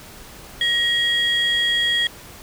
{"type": "tone pair together", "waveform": "sine", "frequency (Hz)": [1895, 3289], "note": ["A#6", "G#7"], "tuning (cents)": [28, -18], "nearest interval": "minor seventh", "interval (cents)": 954, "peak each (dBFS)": [-19, -17], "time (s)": [0.61, 2.07], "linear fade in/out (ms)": 2, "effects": ["tanh soft clip ceiling -13 dBFS", "pink hiss -41 dBFS RMS until 2.42 s"]}